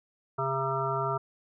harmonic tone with a mistuned harmonic, 134.4 Hz, C3, 47 cents sharp, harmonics 1 / 3 / 5 / 7 / 9 / 10, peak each -34 / -34 / -34 / -34 / -34 / -34 dBFS, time 0.38-1.18 s, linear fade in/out 10 ms, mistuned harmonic 9, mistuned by -21 cents, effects none

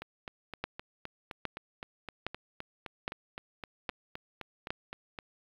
two click trains, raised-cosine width 0.3 ms, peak -16 / -23 dBFS, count 6 / 21, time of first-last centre 0.64-4.705 / 0.02-5.188 s, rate 1.23 / 3.87 Hz, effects low-pass 4000 Hz 12 dB/octave + 9-bit

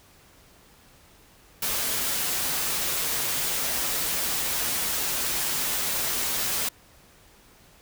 white noise with comb filter, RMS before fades -27 dBFS, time 1.62-6.69 s, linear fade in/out 5 ms, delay 10 ms, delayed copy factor -0.5, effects pink hiss -55 dBFS RMS until 7.81 s

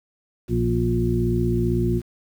harmonic tone with a mistuned harmonic, 58.9 Hz, A#1, 19 cents sharp, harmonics 1 / 2 / 3 / 4 / 6, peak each -26 / -23 / -27 / -26 / -24 dBFS, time 0.48-2.02 s, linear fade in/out 50 ms, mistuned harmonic 3, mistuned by -32 cents, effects 8-bit

